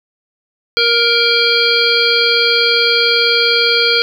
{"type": "harmonic tone with a mistuned harmonic", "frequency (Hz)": 468.9, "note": "A#4", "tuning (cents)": 10, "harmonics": [1, 3, 5, 7, 9, 10], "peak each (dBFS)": [-17, -17, -17, -17, -17, -17], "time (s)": [0.77, 4.02], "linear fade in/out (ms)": 0, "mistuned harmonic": 7, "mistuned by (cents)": -16, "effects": ["7-bit"]}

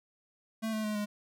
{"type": "tone with pitch steps", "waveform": "square", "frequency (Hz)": [221.9, 217.1, 212.4, 207.8], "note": ["A3", "A3", "G#3", "G#3"], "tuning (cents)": [15, -23, 39, 1], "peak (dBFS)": -32, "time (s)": [0.62, 1.06], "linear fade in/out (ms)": 20, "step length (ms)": 110, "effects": []}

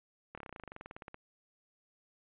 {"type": "slowing click train", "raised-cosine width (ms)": 0.5, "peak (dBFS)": -30, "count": 20, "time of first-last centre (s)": [0.35, 1.144], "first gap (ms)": 26, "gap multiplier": 1.05, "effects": ["resampled to 8000 Hz"]}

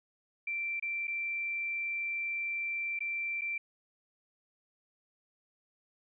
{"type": "tone with dropouts", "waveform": "sine", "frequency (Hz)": 2349, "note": "D7", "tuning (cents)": 0, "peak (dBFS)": -32, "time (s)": [0.47, 3.58], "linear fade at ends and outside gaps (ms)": 5, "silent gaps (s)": [[0.798, 0.824], [1.072, 1.078], [2.991, 3.005], [3.411, 3.417]], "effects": []}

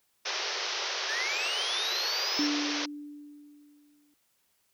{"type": "band-pass noise", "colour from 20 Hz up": "white", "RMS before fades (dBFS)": -33, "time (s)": [0.25, 2.86], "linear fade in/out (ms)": 10, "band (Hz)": [350, 6000], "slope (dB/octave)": 96}
{"type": "linear sweep", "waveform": "triangle", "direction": "up", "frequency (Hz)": [1661.2, 5500], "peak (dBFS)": -30, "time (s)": [1.08, 2.48], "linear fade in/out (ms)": 20}
{"type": "tone with exponential decay", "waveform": "sine", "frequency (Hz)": 293.1, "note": "D4", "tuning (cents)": -3, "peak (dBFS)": -25, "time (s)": [2.39, 4.14], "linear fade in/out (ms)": 2, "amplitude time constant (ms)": 380}
{"effects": ["white hiss -72 dBFS RMS until 4.73 s"]}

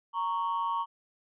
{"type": "ring-modulated tone", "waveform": "triangle", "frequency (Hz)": 1019, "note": "C6", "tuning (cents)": -46, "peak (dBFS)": -22, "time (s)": [0.13, 0.86], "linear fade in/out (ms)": 50, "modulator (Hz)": 90.8, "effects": ["tanh soft clip ceiling -21 dBFS", "resampled to 8000 Hz"]}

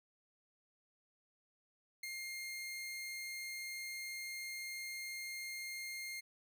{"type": "tone with ADSR envelope", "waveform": "sawtooth", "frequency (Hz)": 2121, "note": "C7", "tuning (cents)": 23, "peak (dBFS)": -37, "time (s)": [2.03, 6.21], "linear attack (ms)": 5, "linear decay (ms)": 18, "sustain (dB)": -2, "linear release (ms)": 17, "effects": []}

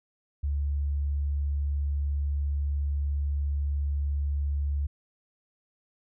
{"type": "tone", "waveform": "sine", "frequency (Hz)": 71.5, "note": "D2", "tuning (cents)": -46, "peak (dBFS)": -25, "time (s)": [0.43, 4.87], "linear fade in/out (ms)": 10, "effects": []}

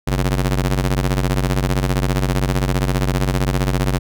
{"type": "ring-modulated tone", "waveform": "sawtooth", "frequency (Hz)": 94, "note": "F#2", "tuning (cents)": 28, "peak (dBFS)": -9, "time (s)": [0.07, 3.99], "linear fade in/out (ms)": 10, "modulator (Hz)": 39.4, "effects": []}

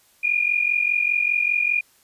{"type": "tone pair together", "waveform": "sine", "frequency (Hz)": [2407, 2452], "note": ["D7", "D#7"], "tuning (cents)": [42, -26], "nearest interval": "unison", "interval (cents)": 32, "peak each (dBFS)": -21, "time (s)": [0.23, 1.81], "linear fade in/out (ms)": 10, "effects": ["white hiss -58 dBFS RMS until 2.03 s", "resampled to 32000 Hz"]}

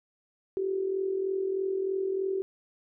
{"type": "tone with amplitude modulation", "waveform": "sine", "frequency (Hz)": 384.1, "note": "G4", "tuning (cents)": -35, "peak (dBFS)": -24, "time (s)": [0.57, 2.42], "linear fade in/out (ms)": 0, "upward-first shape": "sine", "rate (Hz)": 43.2, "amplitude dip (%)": 60, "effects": []}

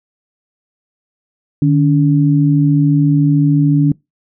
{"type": "tone pair together", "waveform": "sine", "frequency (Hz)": [150.31, 284.1], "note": ["D3", "C#4"], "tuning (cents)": [41, 43], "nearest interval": "major seventh", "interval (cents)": 1102, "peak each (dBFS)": [-10, -12], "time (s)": [1.62, 3.92], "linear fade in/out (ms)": 2, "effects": ["noise-tail reverb RT60 0.2 s tail -24 dB re dry"]}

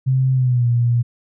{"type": "tone with pitch glide", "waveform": "sine", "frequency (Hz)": [131.1, 119.53], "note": ["C3", "A#2"], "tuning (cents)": [4, 44], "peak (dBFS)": -13, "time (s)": [0.06, 1.03], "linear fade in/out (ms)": 20, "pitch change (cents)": -160, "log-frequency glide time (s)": [0.33, 0.67], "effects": []}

